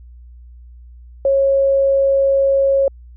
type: tone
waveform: sine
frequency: 547 Hz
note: C#5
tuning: 23 cents flat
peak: -11 dBFS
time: 1.25-2.88 s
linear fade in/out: 2 ms
effects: added 60 Hz sine -37 dBFS peak until 3.16 s